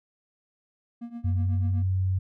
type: tone with tremolo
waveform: triangle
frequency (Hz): 235.3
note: A#3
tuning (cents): +16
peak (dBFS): -30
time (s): 1.01-1.83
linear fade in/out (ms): 10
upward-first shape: triangle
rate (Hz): 8.1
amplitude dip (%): 90
type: tone with pitch glide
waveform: sine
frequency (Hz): 92.5 to 93.9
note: F#2 to F#2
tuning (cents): 0 to +26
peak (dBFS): -22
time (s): 1.24-2.19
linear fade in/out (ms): 10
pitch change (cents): +26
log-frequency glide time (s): 1.37-1.55
effects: none